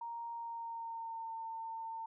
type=tone with pitch glide; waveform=sine; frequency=932.3 to 903.7 Hz; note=A#5 to A5; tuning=0 to +46 cents; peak=-40 dBFS; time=0.01-2.06 s; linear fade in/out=5 ms; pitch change=-54 cents; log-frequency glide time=0.33-1.35 s; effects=none